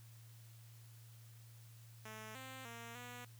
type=tone with pitch steps; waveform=5% pulse; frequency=217.6 / 262.1 / 232.6 / 244.4 Hz; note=A3 / C4 / A#3 / B3; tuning=-19 / +3 / -4 / -18 cents; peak=-38 dBFS; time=2.05-3.25 s; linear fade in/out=5 ms; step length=300 ms; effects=added 114 Hz sine -56 dBFS peak until 3.39 s + white hiss -66 dBFS RMS until 3.39 s